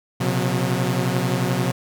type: tone cluster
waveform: sawtooth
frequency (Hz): 122.7 / 134.1 / 180.7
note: B2 / C3 / F#3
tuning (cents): -11 / +43 / -41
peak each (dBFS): -20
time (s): 0.2-1.72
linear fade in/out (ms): 10
effects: none